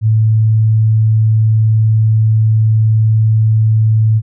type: tone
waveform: sine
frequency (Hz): 109.9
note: A2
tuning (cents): -2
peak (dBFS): -7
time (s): 0.01-4.22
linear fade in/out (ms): 50
effects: none